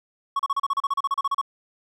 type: tone bursts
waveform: triangle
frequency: 1108.7 Hz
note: C#6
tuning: in tune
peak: -18 dBFS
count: 16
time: 0.36-1.414 s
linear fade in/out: 5 ms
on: 34 ms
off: 34 ms
effects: none